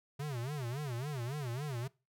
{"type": "tone with vibrato", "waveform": "square", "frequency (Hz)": 132.9, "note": "C3", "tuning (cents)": 27, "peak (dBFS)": -37, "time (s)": [0.19, 1.88], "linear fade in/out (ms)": 10, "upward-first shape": "sine", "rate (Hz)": 3.6, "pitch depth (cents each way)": 230, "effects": ["noise-tail reverb RT60 0.3 s tail -23 dB re dry"]}